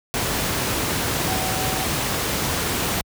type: tone in noise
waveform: sine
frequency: 755 Hz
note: F#5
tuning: 35 cents sharp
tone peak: -29 dBFS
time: 1.28-1.84 s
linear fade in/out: 0 ms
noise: pink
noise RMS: -23 dBFS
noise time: 0.14-3.01 s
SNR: -9 dB
effects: high-pass 60 Hz 12 dB/octave